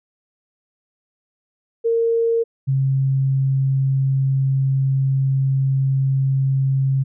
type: tone pair in turn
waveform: sine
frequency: 459.9 / 134.77 Hz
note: A#4 / C#3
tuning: -23 / -48 cents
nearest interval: octave + major sixth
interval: 2125 cents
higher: first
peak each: -15 dBFS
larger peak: neither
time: 1.84-2.44 / 2.67-7.04 s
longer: second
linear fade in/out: 20 ms
effects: none